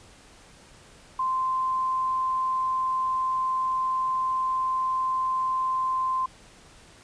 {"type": "tone", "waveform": "sine", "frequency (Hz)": 1040, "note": "C6", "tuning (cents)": -11, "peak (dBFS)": -23, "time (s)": [1.19, 6.26], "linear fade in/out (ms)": 5, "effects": ["pink hiss -52 dBFS RMS until 7.03 s", "resampled to 22050 Hz"]}